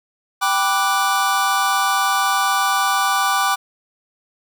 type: chord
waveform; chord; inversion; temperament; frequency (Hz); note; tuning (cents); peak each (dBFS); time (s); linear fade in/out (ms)
square; G major seventh; none; equal; 784 / 987.8 / 1174.7 / 1480; G5 / B5 / D6 / F#6; 0 / 0 / 0 / 0; -22 / -25 / -20 / -24; 0.41-3.56; 20
effects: none